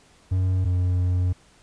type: tone pair in turn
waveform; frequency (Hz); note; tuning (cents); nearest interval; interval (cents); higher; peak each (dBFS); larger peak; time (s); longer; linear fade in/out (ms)
triangle; 92.8 / 90.26; F#2 / F#2; +6 / -42; unison; 48; first; -17; neither; 0.31-0.65 / 0.65-1.33; second; 10
effects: pink hiss -56 dBFS RMS until 1.62 s + resampled to 22050 Hz